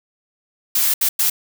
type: noise bursts at uneven times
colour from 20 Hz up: blue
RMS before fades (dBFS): -17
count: 3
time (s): 0.75-0.94 / 1.01-1.09 / 1.19-1.3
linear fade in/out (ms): 5
effects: none

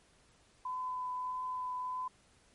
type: tone with vibrato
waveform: sine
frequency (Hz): 1008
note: B5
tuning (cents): +35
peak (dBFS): -35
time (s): 0.65-2.08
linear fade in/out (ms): 5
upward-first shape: triangle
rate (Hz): 1.6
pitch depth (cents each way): 12
effects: pink hiss -66 dBFS RMS until 2.54 s + MP3 48 kbps

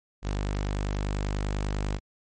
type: tone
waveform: sawtooth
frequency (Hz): 50.1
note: G1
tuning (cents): +38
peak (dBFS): -23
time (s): 0.22-2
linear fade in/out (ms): 50
effects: MP3 32 kbps

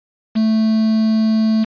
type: tone with quantisation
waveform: triangle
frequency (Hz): 220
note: A3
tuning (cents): 0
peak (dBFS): -10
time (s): 0.35-1.65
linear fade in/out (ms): 20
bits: 5
effects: resampled to 11025 Hz

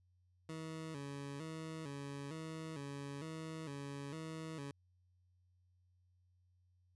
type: tone with vibrato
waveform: 20% pulse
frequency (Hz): 150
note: D3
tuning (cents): +37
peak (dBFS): -39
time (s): 0.49-4.71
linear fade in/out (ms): 2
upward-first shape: square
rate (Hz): 1.1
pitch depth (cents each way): 110
effects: added 90 Hz sine -70 dBFS peak until 6.95 s + resampled to 24000 Hz

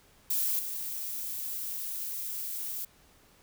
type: noise with level steps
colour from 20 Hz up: violet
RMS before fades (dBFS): -29 / -36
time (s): 0.3-2.85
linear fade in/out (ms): 5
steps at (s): 0.59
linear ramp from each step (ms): 2
effects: pink hiss -61 dBFS RMS until 3.42 s

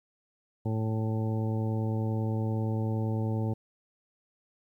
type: harmonic tone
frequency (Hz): 110.3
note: A2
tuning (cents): +5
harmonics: 1 / 2 / 3 / 4 / 5 / 7 / 8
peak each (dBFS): -28 / -34 / -38 / -40 / -42 / -45 / -46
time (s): 0.65-3.54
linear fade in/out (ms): 10
effects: 11-bit

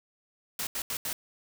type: noise bursts at uneven times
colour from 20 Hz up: white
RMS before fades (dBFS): -33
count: 4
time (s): 0.59-0.67 / 0.75-0.82 / 0.9-0.97 / 1.05-1.13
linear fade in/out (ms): 2
effects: none

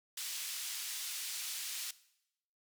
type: band-pass noise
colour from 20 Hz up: pink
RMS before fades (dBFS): -41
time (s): 0.17-1.91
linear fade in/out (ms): 5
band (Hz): 3300 to 16000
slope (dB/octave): 12
effects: noise-tail reverb RT60 0.8 s tail -18 dB re dry

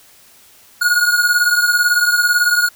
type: beating tone pair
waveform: square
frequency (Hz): 1438 / 1456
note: F#6 / F#6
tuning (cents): -50 / -28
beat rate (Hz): 18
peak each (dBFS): -14 / -18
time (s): 0.81-2.69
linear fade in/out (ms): 10
effects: white hiss -47 dBFS RMS until 2.75 s

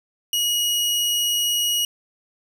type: tone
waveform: sawtooth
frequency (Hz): 2899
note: F#7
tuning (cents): -36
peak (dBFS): -16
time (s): 0.33-1.85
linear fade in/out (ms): 2
effects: none

